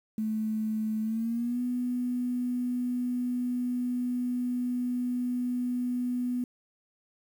sine tone with pitch glide, 217.4 to 246.9 Hz, A3 to B3, -21 to 0 cents, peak -27 dBFS, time 0.18-6.44 s, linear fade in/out 2 ms, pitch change +221 cents, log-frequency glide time 1.02-1.61 s, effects 9-bit

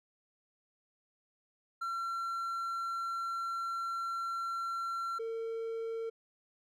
triangle tone pair in turn, 1360 / 453.8 Hz, F6 / A#4, -46 / -47 cents, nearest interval octave + perfect fifth, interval 1901 cents, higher first, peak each -32 / -33 dBFS, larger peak first, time 1.81-5.19 / 5.19-6.1 s, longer first, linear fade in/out 10 ms, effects none

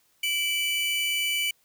45% pulse tone pair together, 2317 / 2974 Hz, D7 / F#7, -24 / +8 cents, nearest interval major third, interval 432 cents, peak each -27 dBFS, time 0.23-1.51 s, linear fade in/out 5 ms, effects white hiss -66 dBFS RMS until 1.64 s

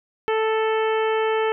harmonic tone, 440 Hz, A4, in tune, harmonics 1 / 2 / 3 / 4 / 5 / 6 / 7, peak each -20 / -26 / -30 / -32 / -34 / -36 / -37 dBFS, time 0.28-1.52 s, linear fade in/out 0 ms, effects none

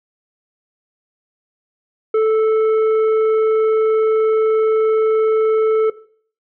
sine tone with tanh clipping, 438.4 Hz, A4, 6 cents flat, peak -13 dBFS, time 2.14-5.9 s, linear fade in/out 5 ms, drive 9 dB, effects noise-tail reverb RT60 0.5 s tail -17 dB re dry + low-pass 2000 Hz 12 dB/octave

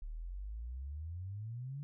sine exponential sweep, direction up, 36 to 146.83 Hz, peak -40 dBFS, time 0.02-1.83 s, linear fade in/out 0 ms, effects none

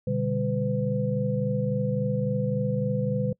sine tone cluster, 121.8 / 145.4 / 198.1 / 504 Hz, B2 / D3 / G3 / B4, -24 / -17 / +18 / +35 cents, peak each -29 dBFS, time 0.07-3.33 s, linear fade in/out 5 ms, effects noise-tail reverb RT60 0.1 s tail -25 dB re dry

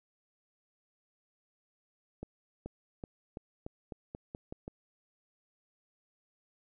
accelerating click train, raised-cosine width 2 ms, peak -27 dBFS, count 10, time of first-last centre 2.23-4.679 s, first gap 430 ms, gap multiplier 0.88, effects none

